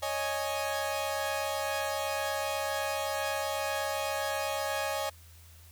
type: chord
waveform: sawtooth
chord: C# suspended second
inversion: none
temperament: equal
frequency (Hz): 554.4 / 622.3 / 830.6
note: C#5 / D#5 / G#5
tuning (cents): 0 / 0 / 0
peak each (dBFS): -31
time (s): 0.02-5.1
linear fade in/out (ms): 10
effects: added 83 Hz sine -52 dBFS peak until 5.71 s + white hiss -58 dBFS RMS until 5.71 s